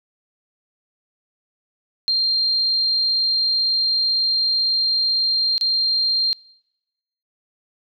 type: tone with dropouts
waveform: sine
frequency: 4186 Hz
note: C8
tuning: in tune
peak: -16 dBFS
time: 2.08-6.33 s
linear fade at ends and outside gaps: 0 ms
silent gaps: 5.58-5.611 s
effects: noise-tail reverb RT60 1.0 s tail -26 dB re dry